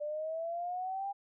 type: exponential sweep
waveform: sine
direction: up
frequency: 587.3 to 805 Hz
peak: -34 dBFS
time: 0-1.13 s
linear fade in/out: 20 ms
effects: none